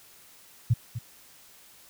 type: tone with echo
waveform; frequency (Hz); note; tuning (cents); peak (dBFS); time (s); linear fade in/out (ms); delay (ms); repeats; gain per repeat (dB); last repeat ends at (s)
sine; 116.54; A#2; 0; -17; 0.7-0.74; 10; 250; 1; -12; 0.99
effects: white hiss -54 dBFS RMS until 1.89 s